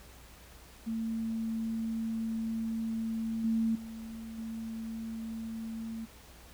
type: tone with level steps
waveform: sine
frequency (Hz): 224.7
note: A3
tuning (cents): +37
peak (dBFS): -31 / -26 / -40 / -36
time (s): 0.86-6.06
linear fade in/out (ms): 20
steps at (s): 3.44 / 3.75 / 4.38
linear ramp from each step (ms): 5
effects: added 60 Hz sine -55 dBFS peak until 6.53 s + pink hiss -55 dBFS RMS until 6.53 s